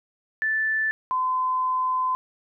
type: tone pair in turn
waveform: sine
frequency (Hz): 1757 / 1023.2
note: A6 / C6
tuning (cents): -3 / -39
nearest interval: major sixth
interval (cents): 936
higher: first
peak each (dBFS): -21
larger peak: neither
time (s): 0.42-0.91 / 1.11-2.15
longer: second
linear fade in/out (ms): 0
effects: none